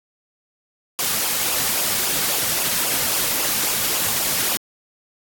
white noise with flanger, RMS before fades -21 dBFS, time 0.99-4.57 s, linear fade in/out 0 ms, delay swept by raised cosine 0.49 to 3.09 ms, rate 3.7 Hz, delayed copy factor -0.5, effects AAC 64 kbps

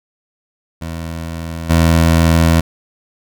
20% pulse tone with level steps, 82.41 Hz, E2, in tune, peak -18 / -4 dBFS, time 0.81-2.61 s, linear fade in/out 10 ms, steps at 1.69 s, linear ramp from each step 20 ms, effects none

